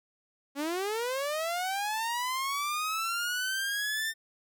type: linear sweep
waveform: sawtooth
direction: up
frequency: 272 to 1808 Hz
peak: -26 dBFS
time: 0.55-4.14 s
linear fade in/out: 50 ms
effects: none